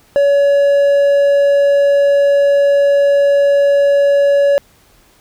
triangle tone, 565 Hz, C#5, 33 cents sharp, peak -6 dBFS, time 0.16-4.58 s, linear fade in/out 0 ms, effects pink hiss -50 dBFS RMS until 5.2 s

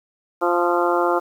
harmonic tone with a mistuned harmonic, 174.61 Hz, F3, in tune, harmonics 2 / 3 / 4 / 5 / 6 / 7 / 8, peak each -21 / -23 / -24 / -25 / -26 / -26 / -27 dBFS, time 0.41-1.2 s, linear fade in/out 20 ms, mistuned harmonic 8, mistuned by -25 cents, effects 8-bit

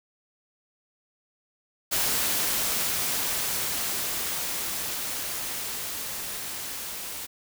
white noise with level ramp, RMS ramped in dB -25 to -36 dBFS, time 1.91-7.27 s, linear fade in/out 20 ms, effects none

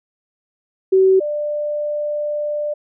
sine tone pair in turn, 380 / 593.5 Hz, F#4 / D5, +46 / +18 cents, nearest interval minor sixth, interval 772 cents, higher second, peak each -9 / -19 dBFS, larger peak first, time 0.92-1.2 / 1.2-2.74 s, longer second, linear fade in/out 10 ms, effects none

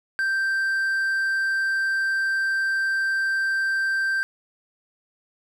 triangle tone, 1568 Hz, G6, in tune, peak -19 dBFS, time 0.19-4.23 s, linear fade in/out 0 ms, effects none

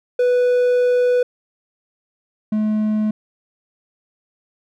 triangle tone pair in turn, 493.9 / 214.2 Hz, B4 / A3, 0 / -46 cents, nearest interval octave + major second, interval 1446 cents, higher first, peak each -11 / -14 dBFS, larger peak first, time 0.19-1.23 / 2.52-3.11 s, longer first, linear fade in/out 5 ms, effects none

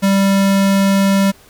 square tone, 196 Hz, G3, in tune, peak -11 dBFS, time 0.02-1.32 s, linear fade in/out 20 ms, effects pink hiss -46 dBFS RMS until 1.49 s

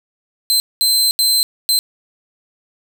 sawtooth tone bursts at uneven times, 4100 Hz, C8, 36 cents flat, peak -9 dBFS, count 4, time 0.5-0.6 / 0.81-1.11 / 1.19-1.43 / 1.69-1.79 s, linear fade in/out 0 ms, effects none

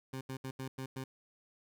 20% pulse tone bursts at uneven times, 132 Hz, C3, 16 cents sharp, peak -34 dBFS, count 6, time 0.13-0.21 / 0.29-0.37 / 0.44-0.51 / 0.59-0.68 / 0.78-0.86 / 0.96-1.04 s, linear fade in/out 5 ms, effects none

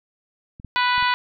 clicks, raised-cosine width 5 ms, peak -28 / -24 / -28 / -28 dBFS, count 4, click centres 0.599 / 0.647 / 0.98 / 1.026 s
harmonic tone, 493.9 Hz, B4, in tune, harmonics 2 / 3 / 4 / 5 / 6 / 7 / 8 / 9, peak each -20 / -24 / -26 / -28 / -30 / -31 / -32 / -33 dBFS, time 0.76-1.14 s, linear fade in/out 0 ms
effects none

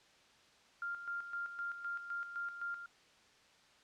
sine tone with tremolo, 1396 Hz, F6, 1 cent flat, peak -37 dBFS, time 0.82-2.86 s, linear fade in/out 2 ms, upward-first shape square, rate 3.9 Hz, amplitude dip 60%, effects white hiss -65 dBFS RMS until 3.83 s + low-pass 5000 Hz 12 dB/octave

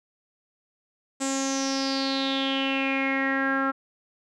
sawtooth tone with low-pass filter sweep, 270 Hz, C#4, 45 cents flat, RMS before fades -26 dBFS, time 1.2-3.72 s, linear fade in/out 20 ms, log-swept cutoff 7800 to 1400 Hz, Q 7.2, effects none

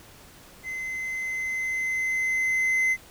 triangle tone with level ramp, 2054 Hz, C7, 33 cents flat, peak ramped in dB -29 to -18 dBFS, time 0.63-2.97 s, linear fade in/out 50 ms, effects pink hiss -50 dBFS RMS until 3.1 s

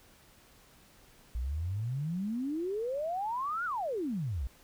sine exponential two-way sweep, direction up then down, 56.8 to 1480 to 56.8 Hz, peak -31 dBFS, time 1.35-4.47 s, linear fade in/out 0 ms, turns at 3.65 s, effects pink hiss -60 dBFS RMS until 4.63 s

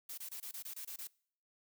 blue noise bursts, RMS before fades -45 dBFS, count 9, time 0.09-1.073 s, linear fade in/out 5 ms, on 87 ms, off 25 ms, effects noise-tail reverb RT60 0.6 s tail -25 dB re dry

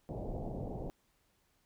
pink low-pass noise, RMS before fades -40 dBFS, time 0.09-0.9 s, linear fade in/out 0 ms, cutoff 780 Hz, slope 48 dB/octave, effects pink hiss -74 dBFS RMS until 1.65 s

